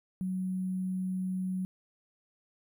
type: tone with sample-and-hold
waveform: sine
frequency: 185.8 Hz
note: F#3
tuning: 7 cents sharp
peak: -30 dBFS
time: 0.21-1.65 s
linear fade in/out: 0 ms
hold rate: 11025 Hz
effects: none